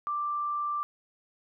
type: tone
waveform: sine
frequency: 1178 Hz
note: D6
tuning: 5 cents sharp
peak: -28 dBFS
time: 0.07-0.83 s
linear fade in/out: 0 ms
effects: none